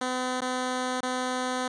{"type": "tone with dropouts", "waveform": "10% pulse", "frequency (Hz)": 253.8, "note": "B3", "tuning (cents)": 47, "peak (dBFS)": -19, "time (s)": [0.01, 1.68], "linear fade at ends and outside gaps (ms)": 5, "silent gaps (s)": [[0.407, 0.417], [1.007, 1.03]], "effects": ["resampled to 22050 Hz"]}